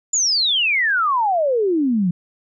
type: exponential sweep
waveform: sine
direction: down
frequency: 7170 to 168 Hz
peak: -15 dBFS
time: 0.13-2.11 s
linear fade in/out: 5 ms
effects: none